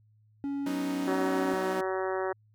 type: tone with pitch glide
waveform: triangle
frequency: 280 to 278.1 Hz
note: C#4 to C#4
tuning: +18 to +6 cents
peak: -28 dBFS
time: 0.44-1.54 s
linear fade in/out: 0 ms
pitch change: -12 cents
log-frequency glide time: 0.73-1.34 s
type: chord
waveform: sawtooth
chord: B major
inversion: second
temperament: equal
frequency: 185 / 246.9 / 311.1 Hz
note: F#3 / B3 / D#4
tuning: 0 / 0 / 0 cents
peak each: -34 / -38 / -33 dBFS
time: 0.66-1.81 s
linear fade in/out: 5 ms
type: harmonic tone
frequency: 188.5 Hz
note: F#3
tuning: 32 cents sharp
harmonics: 2 / 3 / 4 / 5 / 6 / 7 / 8 / 9 / 10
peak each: -31 / -35 / -37 / -39 / -41 / -42 / -43 / -44 / -45 dBFS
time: 1.07-2.33 s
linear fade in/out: 10 ms
effects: added 107 Hz sine -60 dBFS peak until 2.54 s